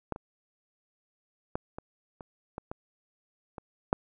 clicks, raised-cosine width 1 ms, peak -17 / -26 / -16 / -24 / -28 / -22 / -22 / -25 / -9 dBFS, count 9, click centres 0.123 / 0.161 / 1.555 / 1.785 / 2.208 / 2.581 / 2.715 / 3.582 / 3.929 s, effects none

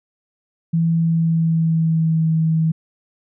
sine tone with pitch glide, 165.4 to 160.6 Hz, E3 to E3, +6 to -45 cents, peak -14 dBFS, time 0.73-2.72 s, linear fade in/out 10 ms, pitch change -51 cents, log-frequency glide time 0.92-2.28 s, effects none

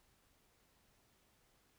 silence, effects pink hiss -73 dBFS RMS until 1.78 s

